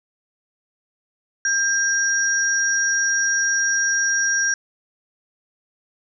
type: tone pair together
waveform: sine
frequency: 1600 / 5702 Hz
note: G6 / F8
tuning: +35 / +35 cents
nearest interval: octave + minor seventh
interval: 2200 cents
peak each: -19 / -21 dBFS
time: 1.45-4.54 s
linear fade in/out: 2 ms
effects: none